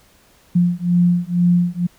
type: beating tone pair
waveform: sine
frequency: 174.61 / 176.71 Hz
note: F3 / F3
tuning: 0 / +21 cents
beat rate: 2.1 Hz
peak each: -16 dBFS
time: 0.55-1.87 s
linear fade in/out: 10 ms
effects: pink hiss -53 dBFS RMS until 1.98 s